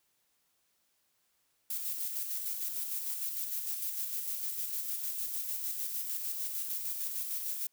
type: noise with tremolo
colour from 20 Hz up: violet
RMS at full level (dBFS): -35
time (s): 1.7-7.67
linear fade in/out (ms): 5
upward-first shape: square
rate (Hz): 6.6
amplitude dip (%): 35
effects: white hiss -75 dBFS RMS until 7.72 s